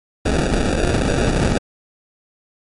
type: noise with sample-and-hold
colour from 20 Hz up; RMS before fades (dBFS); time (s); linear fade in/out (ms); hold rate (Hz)
pink; -17; 0.25-1.58; 5; 1050
effects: low-pass 12000 Hz 12 dB/octave + MP3 48 kbps